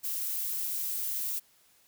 violet noise, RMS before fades -33 dBFS, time 0.03-1.4 s, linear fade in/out 20 ms, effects white hiss -64 dBFS RMS until 1.87 s

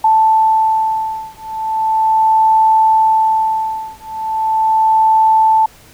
sine beating tone pair, 880 / 880.38 Hz, A5 / A5, 0 / +1 cents, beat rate 0.38 Hz, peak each -13 dBFS, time 0.04-5.66 s, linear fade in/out 5 ms, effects pink hiss -43 dBFS RMS until 5.93 s

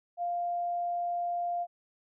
sine tone, 698.5 Hz, F5, in tune, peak -29 dBFS, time 0.17-1.67 s, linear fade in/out 50 ms, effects none

